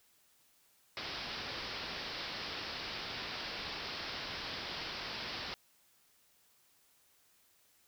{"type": "low-pass noise", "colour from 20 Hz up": "white", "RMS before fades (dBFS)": -42, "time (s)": [0.97, 5.54], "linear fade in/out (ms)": 0, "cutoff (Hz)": 5300, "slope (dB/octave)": 96, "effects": ["white hiss -69 dBFS RMS until 7.87 s"]}